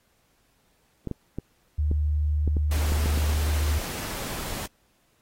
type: clicks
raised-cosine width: 3 ms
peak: -17 dBFS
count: 9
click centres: 1.073 / 1.113 / 1.386 / 1.914 / 2.477 / 2.568 / 2.921 / 3.059 / 3.175 s
type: tone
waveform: sine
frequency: 75 Hz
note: D2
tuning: 37 cents sharp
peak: -21 dBFS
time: 1.78-3.79 s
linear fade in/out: 10 ms
type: noise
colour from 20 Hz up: pink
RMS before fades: -34 dBFS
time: 2.71-4.66 s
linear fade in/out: 2 ms
effects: pink hiss -67 dBFS RMS until 5.21 s + AAC 48 kbps